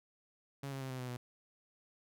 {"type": "tone with pitch steps", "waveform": "sawtooth", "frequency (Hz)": [138.59, 135.35, 132.18, 129.09, 126.06, 123.11], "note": ["C#3", "C#3", "C3", "C3", "B2", "B2"], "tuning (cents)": [0, -41, 18, -23, 36, -5], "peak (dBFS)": -36, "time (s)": [0.63, 1.17], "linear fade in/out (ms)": 5, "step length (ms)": 90, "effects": []}